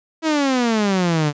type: exponential sweep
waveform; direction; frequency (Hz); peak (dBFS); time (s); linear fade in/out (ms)
sawtooth; down; 327 to 143.1; -12; 0.22-1.33; 50
effects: resampled to 16000 Hz + 9-bit